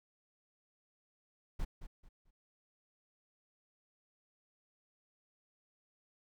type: noise with echo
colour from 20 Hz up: brown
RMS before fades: -35 dBFS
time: 1.59-1.65 s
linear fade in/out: 10 ms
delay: 220 ms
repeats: 3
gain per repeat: -11 dB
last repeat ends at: 2.31 s
effects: none